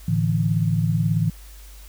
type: chord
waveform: sine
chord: A suspended fourth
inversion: none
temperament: just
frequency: 110 / 146.67 / 165 Hz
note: A2 / D3 / E3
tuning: 0 / -2 / +2 cents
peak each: -22 / -24 / -21 dBFS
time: 0.08-1.3 s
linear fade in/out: 5 ms
effects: added 50 Hz sine -40 dBFS peak until 1.88 s + white hiss -49 dBFS RMS until 1.88 s